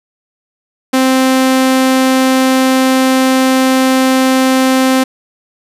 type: tone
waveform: sawtooth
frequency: 261.3 Hz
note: C4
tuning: 2 cents flat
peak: -4 dBFS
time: 0.93-5.04 s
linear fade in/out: 10 ms
effects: resampled to 32000 Hz + 7-bit